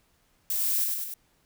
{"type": "noise with echo", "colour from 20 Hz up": "violet", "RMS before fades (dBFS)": -28, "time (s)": [0.5, 0.84], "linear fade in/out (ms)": 2, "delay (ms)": 100, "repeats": 3, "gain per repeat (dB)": -3, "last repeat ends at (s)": 1.14, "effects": ["pink hiss -67 dBFS RMS until 1.45 s"]}